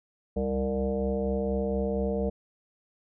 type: tone with frequency modulation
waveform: sine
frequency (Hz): 329.6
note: E4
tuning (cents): 0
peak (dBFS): -25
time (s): 0.36-2.3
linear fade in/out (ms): 10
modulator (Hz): 131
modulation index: 2.1
effects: none